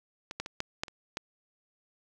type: clicks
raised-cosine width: 0.2 ms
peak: -21 / -16 / -22 / -14 / -13 / -28 / -16 dBFS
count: 7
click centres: 0.311 / 0.4 / 0.461 / 0.604 / 0.835 / 0.882 / 1.171 s
effects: none